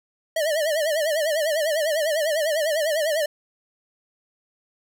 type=tone with vibrato; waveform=square; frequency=618 Hz; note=D#5; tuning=12 cents flat; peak=-21 dBFS; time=0.36-3.26 s; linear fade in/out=5 ms; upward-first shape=sine; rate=10 Hz; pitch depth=110 cents each way; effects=none